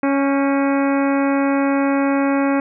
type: harmonic tone with a mistuned harmonic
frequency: 277.2 Hz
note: C#4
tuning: in tune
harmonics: 1 / 2 / 3 / 4 / 5 / 6 / 7 / 8 / 9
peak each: -16 / -22 / -26 / -28 / -30 / -32 / -33 / -34 / -35 dBFS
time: 0.03-2.6 s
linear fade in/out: 2 ms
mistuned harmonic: 6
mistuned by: -49 cents
effects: none